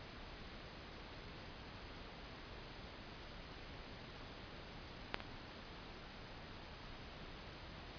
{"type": "clicks", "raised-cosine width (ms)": 0.3, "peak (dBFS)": [-18, -29], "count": 2, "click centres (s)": [5.144, 5.204], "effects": ["pink hiss -52 dBFS RMS until 7.98 s", "resampled to 11025 Hz"]}